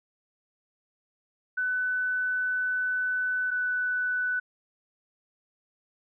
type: tone pair in turn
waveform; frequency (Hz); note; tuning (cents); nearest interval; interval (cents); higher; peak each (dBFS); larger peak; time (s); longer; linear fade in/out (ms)
sine; 1500 / 1492.7; F#6 / F#6; +23 / +15; unison; 8; first; -25; neither; 1.57-3.51 / 3.51-4.4; first; 10
effects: none